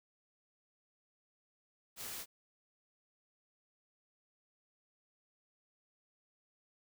white noise, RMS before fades -44 dBFS, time 1.96-2.26 s, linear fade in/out 50 ms, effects none

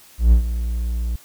triangle tone with ADSR envelope, 58.27 Hz, A#1, in tune, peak -5 dBFS, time 0.18-1.16 s, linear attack 140 ms, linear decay 100 ms, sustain -13 dB, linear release 5 ms, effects white hiss -48 dBFS RMS until 1.24 s

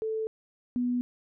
sine tone pair in turn, 440 / 245.7 Hz, A4 / B3, 0 / -9 cents, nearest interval minor seventh, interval 1009 cents, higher first, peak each -28 / -25 dBFS, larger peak second, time 0.02-0.27 / 0.76-1.01 s, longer neither, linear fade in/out 0 ms, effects none

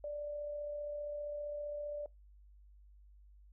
sine tone with amplitude modulation, 587.3 Hz, D5, in tune, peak -37 dBFS, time 0.04-2.06 s, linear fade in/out 2 ms, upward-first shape sine, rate 35.2 Hz, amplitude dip 25%, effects noise-tail reverb RT60 0.2 s tail -24 dB re dry + added 50 Hz sine -57 dBFS peak until 3.52 s

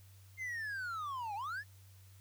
triangle linear two-way sweep, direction down then up, 2114 to 784 to 1800 Hz, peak -36 dBFS, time 0.37-1.64 s, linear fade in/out 50 ms, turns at 1.35 s, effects added 96 Hz sine -56 dBFS peak until 2.2 s + white hiss -66 dBFS RMS until 2.2 s

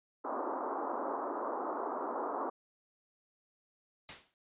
white band-pass noise, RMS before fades -37 dBFS, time 0.24-2.5 s, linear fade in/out 10 ms, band 260 to 1200 Hz, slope 48 dB/octave
white noise with exponential decay, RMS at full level -38 dBFS, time 4.09-4.34 s, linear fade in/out 1 ms, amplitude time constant 53 ms
effects resampled to 8000 Hz

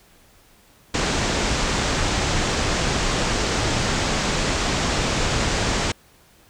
pink low-pass noise, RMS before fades -22 dBFS, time 0.94-5.92 s, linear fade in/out 5 ms, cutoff 7800 Hz, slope 48 dB/octave, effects pink hiss -54 dBFS RMS until 6.49 s

